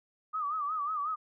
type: tone with vibrato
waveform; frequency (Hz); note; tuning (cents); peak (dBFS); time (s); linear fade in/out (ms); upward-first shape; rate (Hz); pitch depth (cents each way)
sine; 1210; D#6; -49; -30; 0.33-1.16; 20; sine; 5.5; 110
effects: none